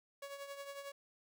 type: tone with tremolo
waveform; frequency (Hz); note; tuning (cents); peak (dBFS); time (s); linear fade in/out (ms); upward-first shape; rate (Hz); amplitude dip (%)
sawtooth; 560; C#5; +18; -39; 0.22-0.92; 5; triangle; 11; 65
effects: none